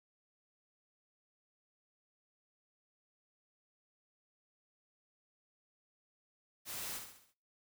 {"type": "noise with echo", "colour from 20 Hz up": "white", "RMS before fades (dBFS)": -43, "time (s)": [6.65, 7.01], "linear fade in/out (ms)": 50, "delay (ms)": 67, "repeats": 5, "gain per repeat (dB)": -6, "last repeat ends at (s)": 7.345, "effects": ["noise-tail reverb RT60 0.5 s tail -25 dB re dry"]}